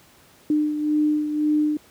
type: beating tone pair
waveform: sine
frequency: 301.2 / 303.1 Hz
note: D4 / D#4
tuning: +44 / -45 cents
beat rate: 1.9 Hz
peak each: -19 / -27 dBFS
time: 0.5-1.77 s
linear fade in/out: 2 ms
effects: pink hiss -53 dBFS RMS until 1.9 s + high-pass 80 Hz 12 dB/octave